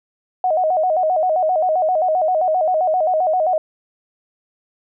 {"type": "tone with vibrato", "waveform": "sine", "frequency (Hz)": 680, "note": "F5", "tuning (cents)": -46, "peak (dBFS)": -14, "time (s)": [0.44, 3.58], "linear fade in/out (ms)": 2, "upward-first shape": "square", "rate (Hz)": 7.6, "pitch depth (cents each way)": 140, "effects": []}